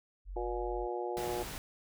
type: tone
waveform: sine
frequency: 45.93 Hz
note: F#1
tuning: 12 cents flat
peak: -39 dBFS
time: 0.25-0.88 s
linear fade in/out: 50 ms
type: harmonic tone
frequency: 120 Hz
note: B2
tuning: 49 cents flat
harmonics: 3 / 4 / 5 / 6 / 7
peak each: -37 / -40 / -44 / -42 / -41 dBFS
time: 0.36-1.43 s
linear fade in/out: 5 ms
type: noise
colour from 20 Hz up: pink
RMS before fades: -42 dBFS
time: 1.17-1.58 s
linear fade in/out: 0 ms
effects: none